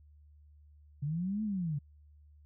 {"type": "linear two-way sweep", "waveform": "sine", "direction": "up then down", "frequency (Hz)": [137.4, 220, 137.4], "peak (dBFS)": -31, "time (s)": [1.02, 1.79], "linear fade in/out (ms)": 10, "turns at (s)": 1.43, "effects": ["added 74 Hz sine -56 dBFS peak until 2.45 s"]}